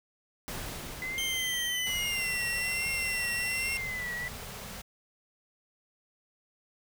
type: noise with exponential decay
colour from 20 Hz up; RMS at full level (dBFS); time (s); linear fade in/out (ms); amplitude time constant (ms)
pink; -37; 0.48-4.44; 0; 860
type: tone with vibrato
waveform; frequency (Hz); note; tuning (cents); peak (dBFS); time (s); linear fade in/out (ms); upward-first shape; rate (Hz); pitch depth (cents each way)
sine; 2024; B6; +42; -33; 1.02-4.28; 0; triangle; 1.2; 100
type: tone with pitch glide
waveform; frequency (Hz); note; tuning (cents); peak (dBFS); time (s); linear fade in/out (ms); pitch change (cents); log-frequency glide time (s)
sawtooth; 3133 to 2727; G7 to F7; -2 to -42; -28; 1.18-3.77; 0; -240; 1.64-2.25
type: band-stop noise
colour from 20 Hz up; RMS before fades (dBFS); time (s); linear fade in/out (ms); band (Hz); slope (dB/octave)
pink; -42; 1.86-4.82; 10; 250 to 390; 96
effects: none